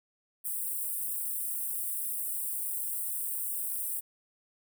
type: high-pass noise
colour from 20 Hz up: white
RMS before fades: -34 dBFS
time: 0.44-4.01 s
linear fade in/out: 20 ms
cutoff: 8200 Hz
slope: 96 dB/octave
effects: none